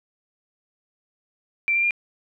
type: tone with pitch steps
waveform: sine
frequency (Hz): 2349 / 2375 / 2401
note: D7 / D7 / D7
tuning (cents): 0 / +19 / +38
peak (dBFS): -18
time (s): 1.68-1.908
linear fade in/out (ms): 0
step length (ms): 76
effects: none